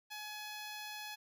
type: tone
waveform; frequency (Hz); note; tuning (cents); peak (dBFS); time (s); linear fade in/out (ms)
10% pulse; 845; G#5; +30; -35; 0.1-1.16; 20
effects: none